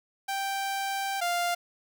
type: tone pair in turn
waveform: sawtooth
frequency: 784 / 698.5 Hz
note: G5 / F5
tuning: 0 / 0 cents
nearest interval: major second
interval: 200 cents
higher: first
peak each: -25 / -22 dBFS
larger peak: second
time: 0.28-1.21 / 1.21-1.55 s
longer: first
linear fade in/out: 10 ms
effects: 10-bit